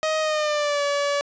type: tone with pitch glide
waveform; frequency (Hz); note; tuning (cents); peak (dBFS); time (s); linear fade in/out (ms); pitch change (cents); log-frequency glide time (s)
sawtooth; 627 to 571.7; D#5 to D5; +13 to -47; -17; 0.03-1.21; 0; -160; 0.2-0.83
effects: resampled to 16000 Hz + 9-bit